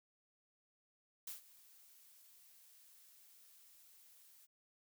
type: noise with ADSR envelope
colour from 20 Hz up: blue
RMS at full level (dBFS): -45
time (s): 1.27-4.47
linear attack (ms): 4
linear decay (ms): 130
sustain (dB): -19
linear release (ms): 26
effects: none